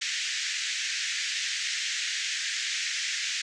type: band-pass noise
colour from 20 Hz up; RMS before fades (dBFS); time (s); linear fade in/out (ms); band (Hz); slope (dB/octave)
pink; -31; 0.01-3.42; 10; 1700 to 7300; 48
effects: none